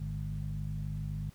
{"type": "harmonic tone with a mistuned harmonic", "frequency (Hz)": 51.91, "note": "G#1", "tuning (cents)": 0, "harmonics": [1, 2, 3, 4], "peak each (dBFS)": [-39, -39, -37, -47], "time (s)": [0, 1.3], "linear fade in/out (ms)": 5, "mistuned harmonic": 3, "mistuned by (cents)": -52, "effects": ["pink hiss -62 dBFS RMS until 1.34 s"]}